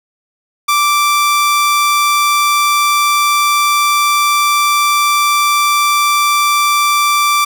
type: tone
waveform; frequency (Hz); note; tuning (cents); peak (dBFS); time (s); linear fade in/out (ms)
sawtooth; 1172; D6; -4; -6; 0.68-7.45; 10
effects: none